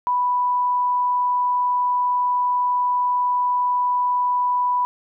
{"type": "tone", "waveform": "sine", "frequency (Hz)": 987.8, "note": "B5", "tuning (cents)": 0, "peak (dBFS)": -17, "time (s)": [0.07, 4.85], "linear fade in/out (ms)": 0, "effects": []}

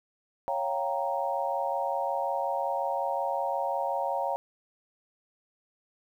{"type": "chord", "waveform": "sine", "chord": "G half-diminished seventh", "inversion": "second", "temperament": "equal", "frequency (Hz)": [554.4, 698.5, 784, 932.3], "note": ["Db5", "F5", "G5", "Bb5"], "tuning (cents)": [0, 0, 0, 0], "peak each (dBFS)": [-32, -33, -33, -32], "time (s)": [0.48, 4.36], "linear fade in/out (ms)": 0, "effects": ["10-bit"]}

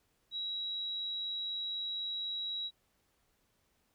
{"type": "tone", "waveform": "sine", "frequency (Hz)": 3872, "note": "B7", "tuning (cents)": -35, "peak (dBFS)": -35, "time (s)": [0.31, 2.71], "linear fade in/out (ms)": 50, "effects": ["pink hiss -75 dBFS RMS until 3.94 s"]}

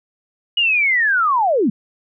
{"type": "linear sweep", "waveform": "sine", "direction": "down", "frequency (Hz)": [2914, 184.2], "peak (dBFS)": -13, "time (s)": [0.57, 1.7], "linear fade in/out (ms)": 5, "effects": []}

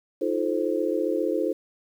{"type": "chord", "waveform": "sine", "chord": "F dominant seventh", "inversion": "third", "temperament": "just", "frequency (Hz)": [314.3, 349.2, 436.5, 523.8], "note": ["Eb4", "F4", "A4", "C5"], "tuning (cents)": [18, 0, -14, 2], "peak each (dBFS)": -28, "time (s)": [0.21, 1.53], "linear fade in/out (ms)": 10, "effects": ["9-bit"]}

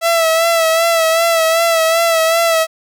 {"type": "tone with vibrato", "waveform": "sawtooth", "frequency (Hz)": 659.3, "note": "E5", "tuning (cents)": 0, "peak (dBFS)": -7, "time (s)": [0.01, 2.67], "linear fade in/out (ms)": 50, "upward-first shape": "sine", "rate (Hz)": 2.6, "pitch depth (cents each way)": 41, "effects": []}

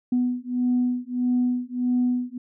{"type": "beating tone pair", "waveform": "sine", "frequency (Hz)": [246.9, 248.5], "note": ["B3", "B3"], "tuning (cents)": [0, 11], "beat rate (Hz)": 1.6, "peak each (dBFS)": -23, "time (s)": [0.12, 2.38], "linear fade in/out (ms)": 5, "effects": ["tanh soft clip ceiling -14 dBFS"]}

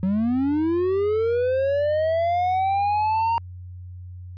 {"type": "linear sweep", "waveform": "triangle", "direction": "up", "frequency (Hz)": [182.6, 932.3], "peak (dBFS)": -17, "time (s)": [0.03, 3.38], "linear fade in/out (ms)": 0, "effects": ["added 90 Hz sine -35 dBFS peak until 4.37 s", "resampled to 11025 Hz"]}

